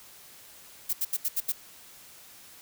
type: noise bursts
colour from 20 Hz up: violet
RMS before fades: -27 dBFS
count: 6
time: 0.89-1.523 s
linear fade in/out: 10 ms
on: 43 ms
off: 75 ms
effects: white hiss -51 dBFS RMS until 2.61 s